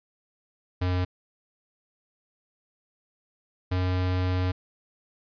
square tone pair in turn, 90.7 / 91.6 Hz, F#2 / F#2, -34 / -17 cents, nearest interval unison, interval 17 cents, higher second, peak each -24 dBFS, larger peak neither, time 0.81-1.05 / 3.71-4.52 s, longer second, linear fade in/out 10 ms, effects resampled to 11025 Hz + 11-bit

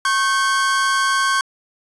45% pulse tone pair together, 1093.1 / 1547 Hz, C#6 / G6, -25 / -23 cents, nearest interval tritone, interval 602 cents, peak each -18 / -19 dBFS, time 0.05-1.41 s, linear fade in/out 2 ms, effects resampled to 24000 Hz

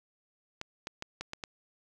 clicks, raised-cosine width 0.2 ms, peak -20 dBFS, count 6, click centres 0.614 / 0.871 / 1.024 / 1.21 / 1.334 / 1.438 s, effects none

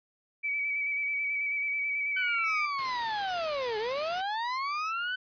sine tone with vibrato, 2288 Hz, D7, 46 cents flat, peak -28 dBFS, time 0.43-2.67 s, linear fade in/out 20 ms, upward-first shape square, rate 9.2 Hz, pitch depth 20 cents each way
35% pulse linear two-way sweep, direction down then up, 1524 to 415.3 to 1524 Hz, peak -28 dBFS, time 2.16-5.16 s, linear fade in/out 10 ms, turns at 3.78 s
white noise, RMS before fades -40 dBFS, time 2.78-4.22 s, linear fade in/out 10 ms
effects resampled to 11025 Hz

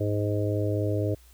harmonic tone, 103.83 Hz, G#2, in tune, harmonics 1 / 3 / 4 / 5 / 6, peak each -26 / -31 / -32 / -33 / -34 dBFS, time 0-1.15 s, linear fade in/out 10 ms, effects added 60 Hz sine -52 dBFS peak until 1.33 s + white hiss -59 dBFS RMS until 1.33 s

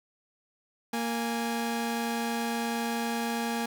sawtooth tone pair together, 232.1 / 827 Hz, A#3 / G#5, -7 / -8 cents, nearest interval octave + minor seventh, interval 2199 cents, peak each -26 / -30 dBFS, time 0.93-3.66 s, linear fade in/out 5 ms, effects none

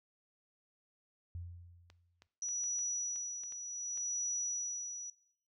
sine tone with exponential decay, 86.9 Hz, F2, 8 cents flat, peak -39 dBFS, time 1.35-2.27 s, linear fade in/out 0 ms, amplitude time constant 200 ms
clicks, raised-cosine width 0.2 ms, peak -39 dBFS, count 9, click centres 1.901 / 2.221 / 2.488 / 2.64 / 2.791 / 3.16 / 3.436 / 3.523 / 3.975 s
sine tone with tremolo, 5870 Hz, F#8, 15 cents flat, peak -33 dBFS, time 2.42-5.1 s, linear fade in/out 2 ms, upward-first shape sine, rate 0.66 Hz, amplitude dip 60%
effects noise-tail reverb RT60 0.6 s tail -20 dB re dry

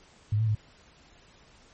sine tone with pitch steps, 105.4 / 111.4 / 106.6 Hz, G#2 / A2 / G#2, +26 / +22 / +46 cents, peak -22 dBFS, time 0.32-0.551 s, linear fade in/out 5 ms, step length 77 ms, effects pink hiss -57 dBFS RMS until 1.73 s + MP3 32 kbps

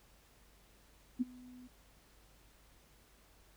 sine tone with ADSR envelope, 250 Hz, B3, 21 cents sharp, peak -27 dBFS, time 1.19-1.68 s, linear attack 23 ms, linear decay 23 ms, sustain -24 dB, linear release 14 ms, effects added 50 Hz sine -66 dBFS peak until 3.56 s + pink hiss -66 dBFS RMS until 3.56 s

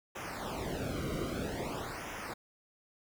brown noise with flanger, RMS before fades -38 dBFS, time 0.15-2.34 s, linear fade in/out 10 ms, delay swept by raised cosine 0.23 to 1.18 ms, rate 0.51 Hz, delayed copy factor -1, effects none

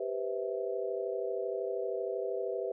sine chord, C major seventh, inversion second, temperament just, 392.4 / 490.5 / 523.3 / 654.1 Hz, G4 / B4 / C5 / E5, +2 / -12 / 0 / -14 cents, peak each -36 / -36 / -40 / -39 dBFS, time 0-2.72 s, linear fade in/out 5 ms, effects none

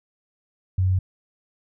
sine tone, 93.1 Hz, F#2, 11 cents sharp, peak -17 dBFS, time 0.78-0.99 s, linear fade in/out 5 ms, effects none

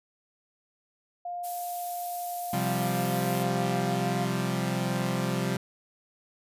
sine tone, 705 Hz, F5, 16 cents sharp, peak -32 dBFS, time 1.25-4.25 s, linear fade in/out 5 ms
violet noise, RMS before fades -37 dBFS, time 1.43-3.44 s, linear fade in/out 20 ms
sawtooth chord, C suspended fourth, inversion none, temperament equal, 130.81 / 174.61 / 196 Hz, C3 / F3 / G3, 0 / 0 / 0 cents, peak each -27 / -27 / -27 dBFS, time 2.53-5.57 s, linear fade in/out 5 ms
effects resampled to 32000 Hz

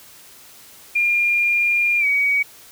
sine tone with pitch glide, 2407 to 2259 Hz, D7 to C#7, +42 to +32 cents, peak -15 dBFS, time 0.95-2.43 s, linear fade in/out 10 ms, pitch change -110 cents, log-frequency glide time 1.99-2.06 s, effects white hiss -45 dBFS RMS until 2.71 s

